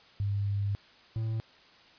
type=tone pair in turn; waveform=sine / triangle; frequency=100.7 / 111.6 Hz; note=G2 / A2; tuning=+47 / +25 cents; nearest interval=major second; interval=178 cents; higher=second; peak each=-27 dBFS; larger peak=neither; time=0.2-0.75 / 1.16-1.4 s; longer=first; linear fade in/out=0 ms; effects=white hiss -57 dBFS RMS until 1.98 s + resampled to 11025 Hz